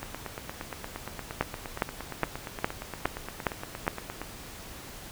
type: two click trains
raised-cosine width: 0.5 ms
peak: -20 / -9 dBFS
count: 37 / 7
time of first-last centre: 0.03-4.216 / 1.41-3.879 s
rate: 8.6 / 2.43 Hz
effects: pink hiss -44 dBFS RMS until 5.11 s